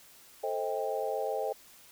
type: chord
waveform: sine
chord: A half-diminished seventh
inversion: none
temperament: just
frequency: 440 / 528 / 633.6 / 792 Hz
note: A4 / C5 / Eb5 / G5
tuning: 0 / +16 / +31 / +18 cents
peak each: -35 / -35 / -36 / -36 dBFS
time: 0.43-1.53 s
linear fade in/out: 10 ms
effects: white hiss -56 dBFS RMS until 1.91 s